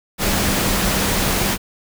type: tone in noise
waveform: sine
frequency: 196 Hz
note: G3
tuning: in tune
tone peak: -26 dBFS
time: 0.18-1.58 s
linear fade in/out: 50 ms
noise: pink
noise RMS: -19 dBFS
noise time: 0.18-1.58 s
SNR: -10 dB
effects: none